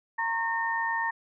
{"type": "tone cluster", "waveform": "sine", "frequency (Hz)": [919, 1088, 1827], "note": ["A#5", "C#6", "A#6"], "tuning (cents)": [-25, -33, -35], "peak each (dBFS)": [-29, -37, -29], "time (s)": [0.18, 1.11], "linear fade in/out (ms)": 10, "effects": []}